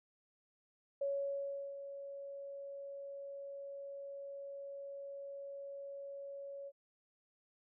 sine tone with ADSR envelope, 558 Hz, C#5, 11 cents sharp, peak -33 dBFS, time 1.01-6.72 s, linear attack 7 ms, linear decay 730 ms, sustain -11 dB, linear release 47 ms, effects none

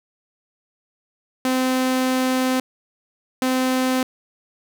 sawtooth tone bursts at uneven times, 257.8 Hz, C4, 26 cents flat, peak -14 dBFS, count 2, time 1.45-2.6 / 3.42-4.03 s, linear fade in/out 2 ms, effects none

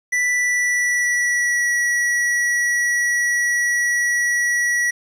square tone with pitch glide, 1975.5 to 1931.5 Hz, B6 to B6, 0 to -39 cents, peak -17 dBFS, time 0.12-4.91 s, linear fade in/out 10 ms, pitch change -39 cents, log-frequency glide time 0.28-1.7 s, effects low-pass 9000 Hz 12 dB/octave + 8-bit

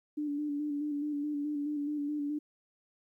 sine tone with vibrato, 293.2 Hz, D4, 3 cents flat, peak -31 dBFS, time 0.17-2.39 s, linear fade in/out 10 ms, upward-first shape square, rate 4.7 Hz, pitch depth 30 cents each way, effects 12-bit

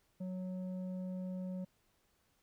square tone with low-pass filter, 184.4 Hz, F#3, 6 cents flat, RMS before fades -41 dBFS, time 0.2-1.65 s, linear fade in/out 10 ms, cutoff 410 Hz, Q 3.6, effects pink hiss -75 dBFS RMS until 2.42 s

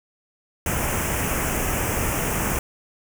pink band-stop noise, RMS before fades -24 dBFS, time 0.66-2.59 s, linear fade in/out 2 ms, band 2900 to 5800 Hz, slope 48 dB/octave, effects none

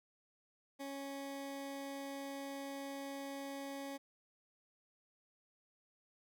20% pulse tone, 276.6 Hz, C#4, 4 cents flat, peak -38 dBFS, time 0.79-3.98 s, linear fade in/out 20 ms, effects none

